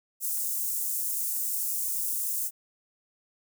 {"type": "high-pass noise", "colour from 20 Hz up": "white", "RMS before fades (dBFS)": -30, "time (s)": [0.2, 2.51], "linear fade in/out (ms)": 50, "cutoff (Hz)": 7400, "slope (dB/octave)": 24, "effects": []}